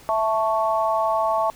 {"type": "chord", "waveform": "sine", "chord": "A major", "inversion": "second", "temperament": "equal", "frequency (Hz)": [659.3, 880, 1108.7], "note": ["E5", "A5", "C#6"], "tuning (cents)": [0, 0, 0], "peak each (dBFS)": [-22, -23, -24], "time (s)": [0.09, 1.5], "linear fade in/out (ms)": 0, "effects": ["pink hiss -48 dBFS RMS until 1.55 s"]}